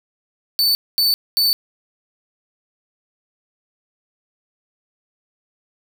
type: tone bursts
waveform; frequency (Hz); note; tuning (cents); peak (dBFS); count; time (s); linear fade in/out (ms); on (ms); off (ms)
45% pulse; 4513; C#8; +30; -13; 3; 0.59-1.53; 0; 160; 230
effects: none